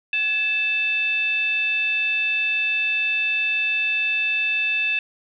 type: tone with frequency modulation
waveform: sine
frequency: 2637 Hz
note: E7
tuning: in tune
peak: -19 dBFS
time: 0.13-4.99 s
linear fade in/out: 2 ms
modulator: 939 Hz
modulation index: 0.5
effects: none